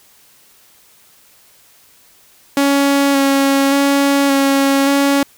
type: tone with vibrato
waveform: sawtooth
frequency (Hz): 277.4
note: C#4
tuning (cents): +1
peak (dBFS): -7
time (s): 2.57-5.23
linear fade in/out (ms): 2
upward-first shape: square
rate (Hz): 0.87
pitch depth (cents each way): 14
effects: white hiss -49 dBFS RMS until 5.37 s